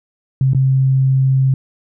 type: tone with dropouts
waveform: sine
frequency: 133 Hz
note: C3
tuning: 29 cents sharp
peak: -10 dBFS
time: 0.41-1.54 s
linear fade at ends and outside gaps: 2 ms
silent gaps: 0.534-0.547 s
effects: none